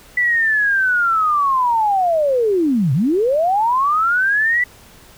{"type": "linear two-way sweep", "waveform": "sine", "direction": "down then up", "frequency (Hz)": [1985, 121.3, 1985], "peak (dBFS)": -13, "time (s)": [0.17, 4.64], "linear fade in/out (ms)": 5, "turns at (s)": 2.93, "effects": ["pink hiss -45 dBFS RMS until 5.17 s"]}